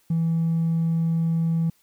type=tone with hard clipping; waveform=sine; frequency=164.81 Hz; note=E3; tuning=in tune; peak=-20 dBFS; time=0.1-1.7 s; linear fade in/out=5 ms; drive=1 dB; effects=white hiss -63 dBFS RMS until 1.82 s